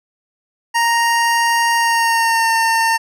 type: tone with pitch glide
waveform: 25% pulse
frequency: 932.3 to 907.9 Hz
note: A#5 to A#5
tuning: 0 to -46 cents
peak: -9 dBFS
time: 0.74-2.98 s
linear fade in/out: 20 ms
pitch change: -46 cents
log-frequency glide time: 1.76-2.51 s
effects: low-pass 12000 Hz 12 dB/octave